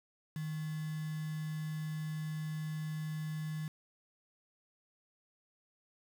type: tone with quantisation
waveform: sine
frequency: 155.56 Hz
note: D#3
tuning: in tune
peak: -36 dBFS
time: 0.36-3.68 s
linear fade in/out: 2 ms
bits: 8
effects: none